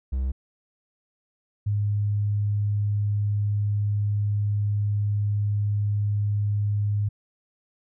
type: tone pair in turn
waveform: triangle / sine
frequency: 65.41 / 103.24 Hz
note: C2 / G#2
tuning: 0 / -10 cents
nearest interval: minor sixth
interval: 790 cents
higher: second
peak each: -21 dBFS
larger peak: neither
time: 0.12-0.32 / 1.66-7.09 s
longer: second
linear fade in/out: 10 ms
effects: none